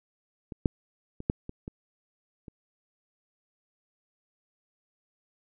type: clicks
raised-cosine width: 3 ms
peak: -25 / -9 / -25 / -11 / -24 / -24 / -30 dBFS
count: 7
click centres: 0.522 / 0.658 / 1.204 / 1.299 / 1.494 / 1.679 / 2.482 s
effects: none